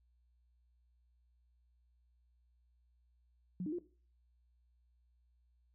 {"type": "tone with pitch steps", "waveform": "sine", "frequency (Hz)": [181.2, 304.2, 351.2], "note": ["F#3", "D#4", "F4"], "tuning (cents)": [-36, -39, 10], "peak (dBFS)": -36, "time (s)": [3.6, 3.786], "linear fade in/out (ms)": 2, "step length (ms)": 62, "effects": ["noise-tail reverb RT60 0.4 s tail -18 dB re dry", "added 60 Hz sine -69 dBFS peak until 5.74 s"]}